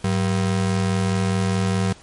square ring-modulated tone, 144.9 Hz, D3, 23 cents flat, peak -16 dBFS, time 0.04-1.93 s, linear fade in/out 5 ms, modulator 42.4 Hz, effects pink hiss -47 dBFS RMS until 2.02 s + MP3 48 kbps

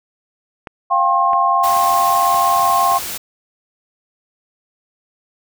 clicks, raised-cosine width 0.5 ms, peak -15 dBFS, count 4, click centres 0.672 / 1.333 / 2.344 / 2.917 s
sine chord, F suspended second, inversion none, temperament equal with one note detuned, 698.5 / 784 / 1070.3 Hz, F5 / G5 / C6, 0 / 0 / +39 cents, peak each -18 / -18 / -14 dBFS, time 0.9-2.99 s, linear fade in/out 20 ms
white noise, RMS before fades -26 dBFS, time 1.63-3.18 s, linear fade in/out 10 ms
effects none

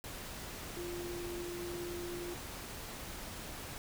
sine tone in noise, 349.2 Hz, F4, in tune, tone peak -40 dBFS, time 0.77-2.34 s, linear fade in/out 0 ms, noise pink, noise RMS -45 dBFS, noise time 0.04-3.78 s, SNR +2 dB, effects none

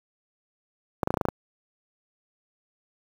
clicks, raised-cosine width 1 ms, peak -9 dBFS, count 8, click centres 1.032 / 1.074 / 1.105 / 1.141 / 1.172 / 1.212 / 1.253 / 1.286 s, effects high-pass 60 Hz 12 dB/octave + 7-bit

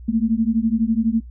sine beating tone pair, 219.4 / 231.4 Hz, A3 / A#3, -5 / -13 cents, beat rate 12 Hz, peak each -19 dBFS, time 0.08-1.21 s, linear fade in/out 10 ms, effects noise-tail reverb RT60 0.1 s tail -22 dB re dry + added 60 Hz sine -35 dBFS peak until 1.3 s

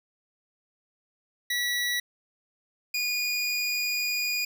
25% pulse tone pair in turn, 1943 / 2448 Hz, B6 / D#7, -29 / -29 cents, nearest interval major third, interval 400 cents, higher second, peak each -22 dBFS, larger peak neither, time 1.5-2 / 2.94-4.45 s, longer second, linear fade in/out 5 ms, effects none

